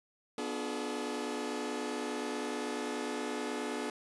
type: chord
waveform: sawtooth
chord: B diminished seventh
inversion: none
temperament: just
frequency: 246.9 / 296.3 / 355.6 / 426.7 Hz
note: B3 / D4 / F4 / Ab4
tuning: 0 / +15 / +31 / +47 cents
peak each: -36 / -36 / -40 / -35 dBFS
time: 0.38-3.9 s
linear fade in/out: 2 ms
effects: resampled to 24000 Hz